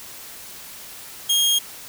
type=tone; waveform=sawtooth; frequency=3249 Hz; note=G#7; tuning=39 cents flat; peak=-13 dBFS; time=1.29-1.59 s; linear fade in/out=10 ms; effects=white hiss -39 dBFS RMS until 1.88 s